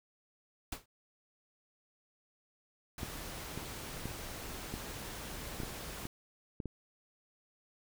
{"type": "noise with exponential decay", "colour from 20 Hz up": "pink", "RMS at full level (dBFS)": -36, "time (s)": [0.72, 0.86], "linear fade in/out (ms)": 5, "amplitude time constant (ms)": 30}
{"type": "noise", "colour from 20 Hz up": "pink", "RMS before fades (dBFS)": -44, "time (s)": [2.98, 6.07], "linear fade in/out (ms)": 2}
{"type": "clicks", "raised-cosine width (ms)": 3, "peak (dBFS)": -26, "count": 9, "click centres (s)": [3.032, 3.576, 4.056, 4.74, 5.602, 5.634, 6.054, 6.602, 6.657]}
{"effects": []}